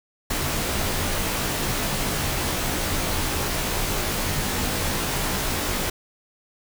pink noise with comb filter, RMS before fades -25 dBFS, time 0.3-5.9 s, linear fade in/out 5 ms, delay 18 ms, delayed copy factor -0.9, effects none

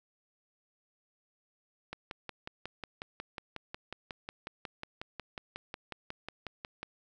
click train, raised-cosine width 0.3 ms, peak -23 dBFS, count 28, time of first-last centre 1.93-6.83 s, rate 5.51 Hz, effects none

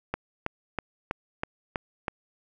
click train, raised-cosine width 0.5 ms, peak -13 dBFS, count 7, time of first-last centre 0.14-2.082 s, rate 3.09 Hz, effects none

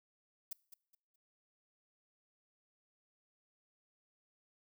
violet noise with echo, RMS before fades -41 dBFS, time 0.51-0.53 s, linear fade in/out 5 ms, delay 210 ms, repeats 3, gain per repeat -12 dB, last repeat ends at 1.16 s, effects noise-tail reverb RT60 0.6 s tail -24 dB re dry

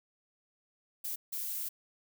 violet noise bursts at uneven times, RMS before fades -37 dBFS, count 2, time 1.04-1.16 / 1.32-1.69 s, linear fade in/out 10 ms, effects none

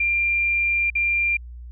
sine tone with dropouts, 2384 Hz, D7, 25 cents sharp, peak -18 dBFS, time 0-1.37 s, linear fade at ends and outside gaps 5 ms, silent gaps 0.902-0.952 s, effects added 60 Hz sine -35 dBFS peak until 1.71 s

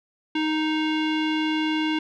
square tone with low-pass filter, 311.1 Hz, D#4, in tune, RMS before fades -24 dBFS, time 0.35-1.99 s, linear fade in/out 5 ms, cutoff 3000 Hz, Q 3, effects none

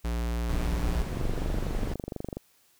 square tone, 58.27 Hz, A#1, in tune, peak -28 dBFS, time 0.04-1.03 s, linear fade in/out 10 ms
brown noise, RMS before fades -30 dBFS, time 0.49-1.94 s, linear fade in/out 5 ms
click train, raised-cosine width 2 ms, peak -20 dBFS, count 31, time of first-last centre 1.13-2.37 s, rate 24.2 Hz
effects white hiss -64 dBFS RMS until 2.79 s

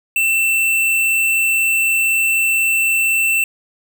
square tone, 2679 Hz, E7, 27 cents sharp, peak -14 dBFS, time 0.16-3.44 s, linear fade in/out 2 ms, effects none

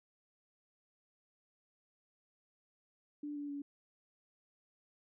sine tone with pitch steps, 293.7 / 289.2 / 284.7 Hz, D4 / D4 / C#4, 0 / -27 / +46 cents, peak -39 dBFS, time 3.23-3.62 s, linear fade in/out 5 ms, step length 130 ms, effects none

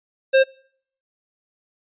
square tone, 532 Hz, C5, 29 cents sharp, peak -12 dBFS, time 0.33-0.44 s, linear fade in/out 20 ms, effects noise-tail reverb RT60 0.6 s tail -26 dB re dry + resampled to 8000 Hz

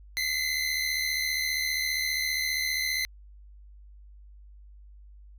25% pulse tone pair together, 2018 / 2093 Hz, B6 / C7, +37 / 0 cents, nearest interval minor second, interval 63 cents, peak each -26 dBFS, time 0.17-3.05 s, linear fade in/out 0 ms, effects added 50 Hz sine -47 dBFS peak until 5.38 s

